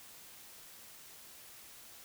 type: silence
effects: white hiss -54 dBFS RMS until 2.04 s